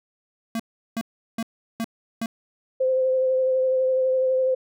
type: tone bursts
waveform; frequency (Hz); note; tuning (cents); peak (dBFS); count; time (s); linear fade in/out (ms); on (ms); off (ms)
square; 227.2; A#3; -44; -25; 5; 0.55-2.26; 2; 46; 370
type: tone with vibrato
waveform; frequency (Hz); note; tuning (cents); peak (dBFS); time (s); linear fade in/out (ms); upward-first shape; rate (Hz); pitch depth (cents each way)
sine; 519; C5; -14; -18; 2.8-4.55; 10; sine; 12; 17
effects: none